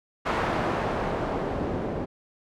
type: noise with low-pass filter sweep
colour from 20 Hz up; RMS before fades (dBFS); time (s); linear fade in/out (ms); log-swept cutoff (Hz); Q
white; -28; 0.25-2.06; 20; 1200 to 450; 0.84
effects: none